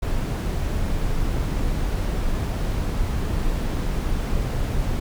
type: noise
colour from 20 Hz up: brown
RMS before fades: -23 dBFS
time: 0.02-5 s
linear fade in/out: 10 ms
effects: none